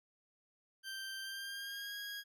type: tone with pitch glide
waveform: 20% pulse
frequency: 1567 to 1642.1 Hz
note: G6 to G#6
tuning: -1 to -20 cents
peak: -37 dBFS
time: 0.83-2.24 s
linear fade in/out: 50 ms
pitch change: +81 cents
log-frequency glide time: 1.2-1.96 s
effects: none

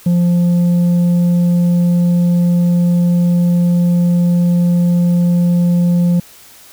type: tone with tanh clipping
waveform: sine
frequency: 174.61 Hz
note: F3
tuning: in tune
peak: -10 dBFS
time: 0.06-6.2 s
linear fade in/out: 5 ms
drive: 4 dB
effects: white hiss -41 dBFS RMS until 6.72 s

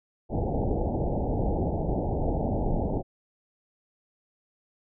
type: low-pass noise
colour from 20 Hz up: pink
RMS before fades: -27 dBFS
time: 0.29-3.03 s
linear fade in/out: 50 ms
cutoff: 850 Hz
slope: 96 dB/octave
effects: none

